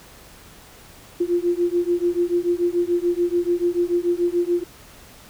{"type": "beating tone pair", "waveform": "sine", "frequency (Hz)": [345.8, 352.7], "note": ["F4", "F4"], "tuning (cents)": [-17, 17], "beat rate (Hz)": 6.9, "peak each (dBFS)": -21, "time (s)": [1.2, 4.64], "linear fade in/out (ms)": 10, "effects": ["pink hiss -46 dBFS RMS until 5.29 s"]}